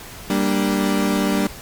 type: chord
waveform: 35% pulse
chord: G minor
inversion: none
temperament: equal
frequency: 196 / 233.1 / 293.7 Hz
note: G3 / Bb3 / D4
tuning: 0 / 0 / 0 cents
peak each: -18 / -22 / -20 dBFS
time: 0.3-1.47 s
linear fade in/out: 2 ms
effects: pink hiss -37 dBFS RMS until 1.61 s + MP3 96 kbps